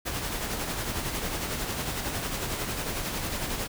pink noise with tremolo, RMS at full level -30 dBFS, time 0.05-3.68 s, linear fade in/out 20 ms, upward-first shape sine, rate 11 Hz, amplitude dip 40%, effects none

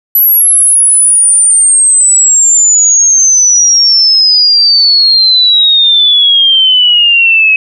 sine exponential sweep, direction down, 11880 to 2549 Hz, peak -3 dBFS, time 0.15-7.56 s, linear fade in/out 2 ms, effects none

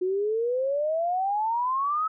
sine exponential sweep, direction up, 360 to 1300 Hz, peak -23 dBFS, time 0.01-2.08 s, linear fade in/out 10 ms, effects none

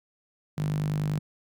sawtooth tone with high-pass filter, 50.3 Hz, G1, 45 cents sharp, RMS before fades -28 dBFS, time 0.57-1.19 s, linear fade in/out 10 ms, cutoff 150 Hz, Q 6.6, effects none

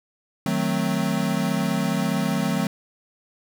square chord, D# diminished seventh, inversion none, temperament equal, 155.56 / 185 / 220 / 261.6 Hz, D#3 / F#3 / A3 / C4, 0 / 0 / 0 / 0 cents, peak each -29 / -26 / -27 / -29 dBFS, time 0.46-2.67 s, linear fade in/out 2 ms, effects none

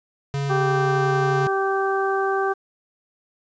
square tone, 140 Hz, C#3, 18 cents sharp, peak -23 dBFS, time 0.34-1.47 s, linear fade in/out 0 ms
harmonic tone, 388.7 Hz, G4, 15 cents flat, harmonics 1 / 2 / 3 / 4, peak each -22 / -25 / -27 / -28 dBFS, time 0.49-2.54 s, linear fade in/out 20 ms
effects resampled to 16000 Hz + 9-bit

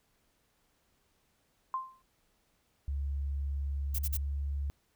sine tone with exponential decay, 1046.5 Hz, C6, in tune, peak -28 dBFS, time 1.74-2.02 s, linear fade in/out 1 ms, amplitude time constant 60 ms
sine tone with pitch glide, 70 to 70.53 Hz, C#2 to C#2, +18 to +31 cents, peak -31 dBFS, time 2.88-4.7 s, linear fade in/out 0 ms, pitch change +13 cents, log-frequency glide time 3.88-4.27 s
violet noise bursts, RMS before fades -35 dBFS, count 3, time 3.94-4.173 s, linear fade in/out 10 ms, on 49 ms, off 43 ms
effects pink hiss -73 dBFS RMS until 4.95 s

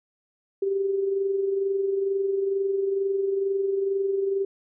sine tone with amplitude modulation, 392 Hz, G4, in tune, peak -20 dBFS, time 0.62-4.45 s, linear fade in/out 5 ms, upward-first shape sine, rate 22.2 Hz, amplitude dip 45%, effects none

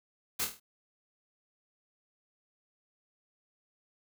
white noise with echo, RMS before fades -32 dBFS, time 0.39-0.45 s, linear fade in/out 10 ms, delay 25 ms, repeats 6, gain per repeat -5 dB, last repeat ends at 0.6 s, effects none

